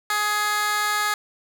15% pulse tone with high-pass filter, 418.9 Hz, G#4, 15 cents sharp, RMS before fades -23 dBFS, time 0.1-1.14 s, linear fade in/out 2 ms, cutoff 1300 Hz, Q 1.1, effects none

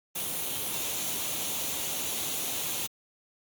white noise with comb filter, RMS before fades -32 dBFS, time 0.15-2.87 s, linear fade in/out 10 ms, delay 0.3 ms, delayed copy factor +0.5, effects high-pass 80 Hz 12 dB/octave + Opus 32 kbps

